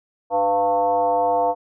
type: tone with frequency modulation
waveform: sine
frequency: 698.5 Hz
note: F5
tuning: in tune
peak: -16 dBFS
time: 0.3-1.55 s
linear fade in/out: 50 ms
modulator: 200 Hz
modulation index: 1.1
effects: none